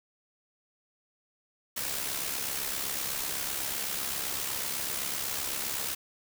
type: noise with amplitude modulation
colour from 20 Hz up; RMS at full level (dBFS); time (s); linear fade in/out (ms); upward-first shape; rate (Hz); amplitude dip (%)
white; -31; 1.76-5.95; 10; sine; 67.9; 50
effects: none